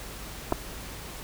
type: clicks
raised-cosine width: 1 ms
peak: -11 dBFS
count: 2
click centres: 0.523 / 0.526 s
effects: added 50 Hz sine -44 dBFS peak until 1.23 s + pink hiss -41 dBFS RMS until 1.23 s